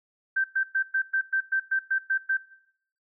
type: tone bursts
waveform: sine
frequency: 1561 Hz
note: G6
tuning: 8 cents flat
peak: -21 dBFS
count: 11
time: 0.36-2.373 s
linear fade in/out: 10 ms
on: 83 ms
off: 110 ms
effects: noise-tail reverb RT60 0.7 s tail -18 dB re dry